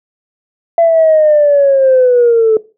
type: linear sweep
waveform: sine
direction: down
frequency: 676 to 433 Hz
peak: -4 dBFS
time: 0.78-2.57 s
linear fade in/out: 2 ms
effects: noise-tail reverb RT60 0.3 s tail -19 dB re dry + tanh soft clip ceiling -1 dBFS